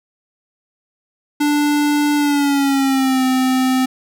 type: tone with pitch glide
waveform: square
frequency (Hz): 293.7 to 258.7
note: D4 to C4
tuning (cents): 0 to -19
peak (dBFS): -14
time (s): 1.4-3.86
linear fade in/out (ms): 10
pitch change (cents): -219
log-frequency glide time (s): 2.16-3.24
effects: none